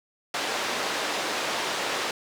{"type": "band-pass noise", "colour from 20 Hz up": "pink", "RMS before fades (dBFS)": -29, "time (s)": [0.34, 2.11], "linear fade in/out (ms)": 2, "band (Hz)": [450, 5500], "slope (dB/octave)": 12, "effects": []}